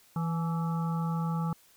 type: harmonic tone with a mistuned harmonic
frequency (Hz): 164.81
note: E3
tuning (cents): 0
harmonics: 1 / 3 / 5 / 7 / 8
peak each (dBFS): -28 / -46 / -39 / -42 / -43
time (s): 0.16-1.53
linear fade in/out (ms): 2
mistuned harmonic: 5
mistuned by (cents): +48
effects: white hiss -61 dBFS RMS until 1.76 s